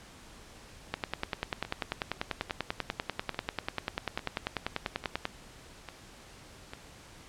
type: two click trains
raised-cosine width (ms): 0.3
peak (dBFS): -24 / -14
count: 7 / 45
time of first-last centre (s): 1.65-6.735 / 0.94-5.254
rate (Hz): 1.18 / 10.2
effects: pink hiss -52 dBFS RMS until 7.28 s + low-pass 9000 Hz 12 dB/octave